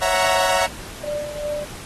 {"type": "chord", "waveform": "sawtooth", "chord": "F# dominant seventh", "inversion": "second", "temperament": "equal", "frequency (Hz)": [554.4, 659.3, 740, 932.3], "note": ["C#5", "E5", "F#5", "A#5"], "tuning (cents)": [0, 0, 0, 0], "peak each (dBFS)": -19, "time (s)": [0.01, 0.67], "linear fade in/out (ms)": 20}
{"type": "tone with tremolo", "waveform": "sine", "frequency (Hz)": 592, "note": "D5", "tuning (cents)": 14, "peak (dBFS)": -22, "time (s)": [1.03, 1.65], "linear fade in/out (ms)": 10, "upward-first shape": "sine", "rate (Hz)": 2.6, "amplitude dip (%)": 65}
{"effects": ["pink hiss -37 dBFS RMS until 1.85 s", "AAC 32 kbps"]}